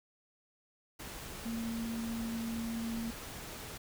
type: tone in noise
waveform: sine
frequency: 228.8 Hz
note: A#3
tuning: 32 cents flat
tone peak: -35 dBFS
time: 1.45-3.11 s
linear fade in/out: 10 ms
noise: pink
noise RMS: -45 dBFS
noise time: 0.99-3.78 s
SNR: +7 dB
effects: none